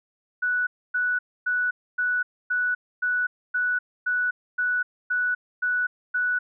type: tone bursts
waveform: sine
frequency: 1478 Hz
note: F#6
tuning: 2 cents flat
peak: -21 dBFS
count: 12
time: 0.42-6.39 s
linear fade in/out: 10 ms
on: 250 ms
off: 270 ms
effects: none